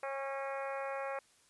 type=harmonic tone with a mistuned harmonic; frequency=272.6 Hz; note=C#4; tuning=29 cents flat; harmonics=2 / 3 / 4 / 5 / 6 / 7 / 8 / 9; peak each=-39 / -43 / -45 / -47 / -49 / -50 / -51 / -52 dBFS; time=0.03-1.19 s; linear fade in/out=2 ms; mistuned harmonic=4; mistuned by=+20 cents; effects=white hiss -67 dBFS RMS until 1.49 s + resampled to 24000 Hz